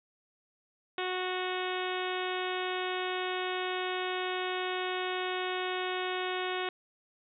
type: harmonic tone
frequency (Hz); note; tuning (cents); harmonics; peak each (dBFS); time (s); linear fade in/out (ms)
367.6; F#4; -11; 1 / 2 / 3 / 4 / 5 / 6 / 7 / 8 / 9 / 10; -35 / -38 / -40 / -41 / -42 / -43 / -43 / -44 / -45 / -45; 0.98-6.69; 2
effects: none